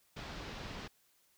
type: low-pass noise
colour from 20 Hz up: pink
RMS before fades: -45 dBFS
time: 0.16-0.88 s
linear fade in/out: 10 ms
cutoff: 5200 Hz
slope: 24 dB/octave
effects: white hiss -71 dBFS RMS until 1.37 s